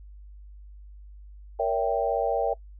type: chord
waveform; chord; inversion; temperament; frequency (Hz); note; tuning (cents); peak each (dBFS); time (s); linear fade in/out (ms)
sine; A# diminished seventh; none; equal with one note detuned; 466.2 / 564.4 / 659.3 / 784; A#4 / C#5 / E5 / G5; 0 / +31 / 0 / 0; -28; 1.59-2.54; 10
effects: noise-tail reverb RT60 0.1 s tail -22 dB re dry + added 50 Hz sine -43 dBFS peak until 2.79 s